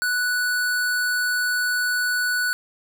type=tone; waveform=square; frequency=1480 Hz; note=F#6; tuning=in tune; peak=-21 dBFS; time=0.02-2.53 s; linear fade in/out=0 ms; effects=none